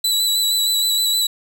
sawtooth tone with vibrato, 3951 Hz, B7, in tune, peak -13 dBFS, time 0.04-1.27 s, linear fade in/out 5 ms, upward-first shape square, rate 6.4 Hz, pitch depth 18 cents each way, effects none

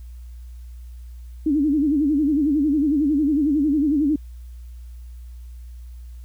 sine tone with vibrato, 293.7 Hz, D4, in tune, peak -16 dBFS, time 1.46-4.16 s, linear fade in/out 5 ms, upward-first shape sine, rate 11 Hz, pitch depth 130 cents each way, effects added 60 Hz sine -35 dBFS peak until 6.24 s + white hiss -61 dBFS RMS until 6.24 s

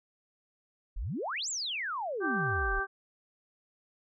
sine exponential two-way sweep, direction up then down, 32.7 to 7902 to 32.7 Hz, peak -32 dBFS, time 0.96-2.8 s, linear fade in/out 10 ms, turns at 1.49 s
harmonic tone, 390.3 Hz, G4, 8 cents flat, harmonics 1 / 2 / 3 / 4, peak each -37 / -38 / -35 / -31 dBFS, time 2.2-2.87 s, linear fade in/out 50 ms
effects none

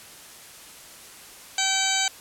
harmonic tone, 770 Hz, G5, 31 cents flat, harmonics 1 / 2 / 3 / 4 / 5 / 6 / 8 / 9 / 10, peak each -30 / -30 / -30 / -30 / -30 / -30 / -30 / -30 / -30 dBFS, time 1.58-2.08 s, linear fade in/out 2 ms, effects white hiss -45 dBFS RMS until 2.2 s + low-pass 12000 Hz 12 dB/octave

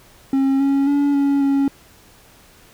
triangle tone with pitch steps, 270.2 / 276.1 / 284.9 / 280.3 / 276.7 Hz, C#4 / C#4 / C#4 / C#4 / C#4, -44 / -7 / +48 / +19 / -3 cents, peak -12 dBFS, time 0.33-1.68 s, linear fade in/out 2 ms, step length 270 ms, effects pink hiss -49 dBFS RMS until 2.73 s

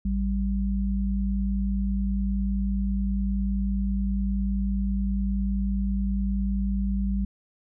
sine tone pair together, 55 / 196 Hz, A1 / G3, 0 / 0 cents, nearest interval octave + minor seventh, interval 2200 cents, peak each -25 / -26 dBFS, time 0.05-7.25 s, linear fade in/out 5 ms, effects none

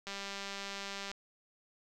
click train, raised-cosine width 0.2 ms, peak -24 dBFS, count 208, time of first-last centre 0.07-1.115 s, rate 198 Hz, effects none

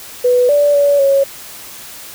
sine tone with pitch steps, 494.3 / 580 / 571 / 551 Hz, B4 / D5 / D5 / C#5, +1 / -22 / -49 / -11 cents, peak -8 dBFS, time 0.24-1.24 s, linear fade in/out 10 ms, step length 250 ms, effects white hiss -33 dBFS RMS until 2.14 s

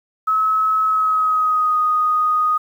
sine tone with pitch glide, 1288 to 1242.7 Hz, E6 to D#6, -41 to -3 cents, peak -14 dBFS, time 0.27-2.58 s, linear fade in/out 10 ms, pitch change -62 cents, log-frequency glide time 0.85-1.77 s, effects 8-bit

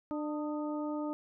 harmonic tone with a mistuned harmonic, 299.2 Hz, D4, 32 cents sharp, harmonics 1 / 2 / 3 / 4, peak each -34 / -40 / -44 / -46 dBFS, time 0.11-1.13 s, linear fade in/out 0 ms, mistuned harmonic 4, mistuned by +61 cents, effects none

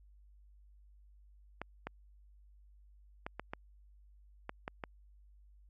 clicks, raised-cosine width 0.5 ms, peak -24 dBFS, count 8, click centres 1.616 / 1.87 / 3.265 / 3.396 / 3.535 / 4.494 / 4.679 / 4.838 s, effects added 50 Hz sine -58 dBFS peak until 5.69 s + AAC 32 kbps

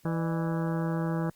harmonic tone with a mistuned harmonic, 164.81 Hz, E3, in tune, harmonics 1 / 2 / 3 / 4 / 5 / 6 / 7 / 8 / 9 / 10, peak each -28 / -34 / -38 / -40 / -42 / -44 / -45 / -46 / -47 / -48 dBFS, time 0.05-1.3 s, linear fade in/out 2 ms, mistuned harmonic 4, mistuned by -140 cents, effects white hiss -63 dBFS RMS until 1.35 s + Opus 48 kbps

